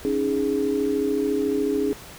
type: chord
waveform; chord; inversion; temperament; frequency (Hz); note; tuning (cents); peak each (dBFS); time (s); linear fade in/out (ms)
sine; C# suspended second; none; equal; 277.2 / 311.1 / 415.3; C#4 / D#4 / G#4; 0 / 0 / 0; -25 / -27 / -23; 0.05-1.93; 0
effects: pink hiss -42 dBFS RMS until 2.18 s